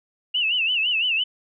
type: tone with vibrato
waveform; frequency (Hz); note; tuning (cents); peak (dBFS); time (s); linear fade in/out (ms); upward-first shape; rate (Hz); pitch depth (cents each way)
sine; 2794; F7; 0; -19; 0.34-1.24; 10; sine; 5.9; 140
effects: none